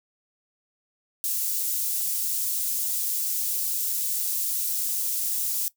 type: high-pass noise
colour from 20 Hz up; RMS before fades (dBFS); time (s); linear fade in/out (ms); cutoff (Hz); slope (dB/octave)
white; -27; 1.24-5.68; 0; 7300; 12
effects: noise-tail reverb RT60 0.1 s tail -18 dB re dry